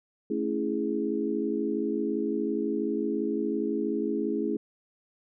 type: chord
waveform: sine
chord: A major seventh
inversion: none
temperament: equal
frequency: 220 / 277.2 / 329.6 / 415.3 Hz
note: A3 / C#4 / E4 / G#4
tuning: 0 / 0 / 0 / 0 cents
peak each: -32 / -32 / -31 / -31 dBFS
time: 0.3-4.57 s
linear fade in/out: 5 ms
effects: none